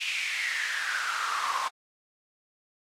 pink noise with high-pass filter sweep, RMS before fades -30 dBFS, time 0-1.69 s, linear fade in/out 20 ms, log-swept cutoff 2600 to 1000 Hz, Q 7.2, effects low-pass 7000 Hz 12 dB/octave + AAC 64 kbps

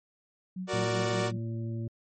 sine tone with tremolo, 185 Hz, F#3, in tune, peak -32 dBFS, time 0.56-1.37 s, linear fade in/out 5 ms, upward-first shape sine, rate 5.2 Hz, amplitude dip 90%
sawtooth chord, Gb augmented, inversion none, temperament equal, 370 / 466.2 / 587.3 Hz, Gb4 / Bb4 / D5, 0 / 0 / 0 cents, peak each -28 / -32 / -28 dBFS, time 0.67-1.32 s, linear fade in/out 50 ms
harmonic tone, 114 Hz, A#2, 38 cents flat, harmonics 1 / 2 / 3 / 5, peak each -32 / -39 / -42 / -51 dBFS, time 0.73-1.88 s, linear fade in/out 5 ms
effects MP3 32 kbps

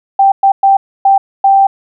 sine tone bursts at uneven times, 784 Hz, G5, in tune, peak -4 dBFS, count 5, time 0.19-0.32 / 0.43-0.52 / 0.63-0.77 / 1.05-1.18 / 1.44-1.67 s, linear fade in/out 5 ms, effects none

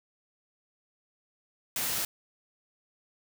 white noise, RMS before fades -31 dBFS, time 1.76-2.05 s, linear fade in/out 2 ms, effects none

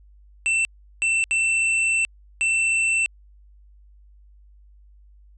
square tone bursts at uneven times, 2681 Hz, E7, 29 cents sharp, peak -19 dBFS, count 4, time 0.46-0.65 / 1.02-1.24 / 1.31-2.05 / 2.41-3.06 s, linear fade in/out 0 ms, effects added 50 Hz sine -48 dBFS peak until 5.37 s + resampled to 24000 Hz

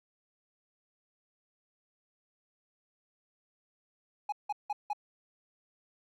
triangle tone bursts, 830.6 Hz, G#5, in tune, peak -28 dBFS, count 4, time 4.29-4.932 s, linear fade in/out 5 ms, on 33 ms, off 170 ms, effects none

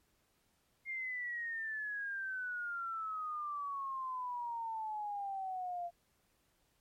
sine exponential sweep, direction down, 2134 to 687 Hz, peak -37 dBFS, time 0.85-5.91 s, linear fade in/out 50 ms, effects pink hiss -75 dBFS RMS until 6.8 s + MP3 64 kbps

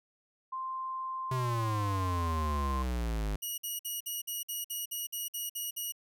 sine tone, 1046.5 Hz, C6, in tune, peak -34 dBFS, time 0.52-2.83 s, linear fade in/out 10 ms
square exponential sweep, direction down, 130.81 to 50 Hz, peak -31 dBFS, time 1.31-3.36 s, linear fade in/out 5 ms
5% pulse tone bursts, 2902 Hz, F#7, 34 cents flat, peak -26 dBFS, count 12, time 3.42-5.923 s, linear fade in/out 10 ms, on 160 ms, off 53 ms
effects none

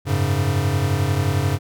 square chord, F# suspended second, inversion none, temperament equal, 92.5 / 103.83 / 138.59 Hz, F#2 / G#2 / C#3, 0 / 0 / 0 cents, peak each -23 dBFS, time 0.05-1.59 s, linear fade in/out 50 ms, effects none

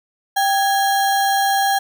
sine tone with sample-and-hold, 787 Hz, G5, 7 cents sharp, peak -14 dBFS, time 0.36-1.79 s, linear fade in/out 10 ms, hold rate 2450 Hz, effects none

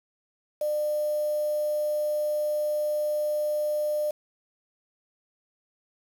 sine tone with quantisation, 600 Hz, D5, 37 cents sharp, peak -24 dBFS, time 0.61-4.11 s, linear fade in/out 5 ms, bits 7, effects none

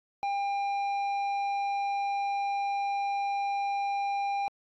sine tone with tanh clipping, 800 Hz, G5, 35 cents sharp, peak -29 dBFS, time 0.23-4.48 s, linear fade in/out 0 ms, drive 9 dB, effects AAC 64 kbps

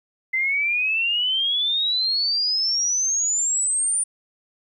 sine exponential sweep, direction up, 2047 to 9370 Hz, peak -19 dBFS, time 0.33-4.04 s, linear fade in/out 10 ms, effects 10-bit

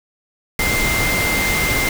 sine tone in noise, 2093 Hz, C7, in tune, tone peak -19 dBFS, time 0.59-1.89 s, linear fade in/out 2 ms, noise pink, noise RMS -20 dBFS, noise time 0.59-1.89 s, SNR -2 dB, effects none

